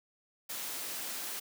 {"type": "noise", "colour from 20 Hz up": "white", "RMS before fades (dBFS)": -39, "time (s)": [0.49, 1.4], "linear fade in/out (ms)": 10, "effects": ["high-pass 200 Hz 12 dB/octave"]}